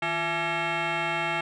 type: tone with frequency modulation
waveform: sine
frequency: 666 Hz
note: E5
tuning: 18 cents sharp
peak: -23 dBFS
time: 0.02-1.41 s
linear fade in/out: 5 ms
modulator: 506 Hz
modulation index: 4.4
effects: tanh soft clip ceiling -23 dBFS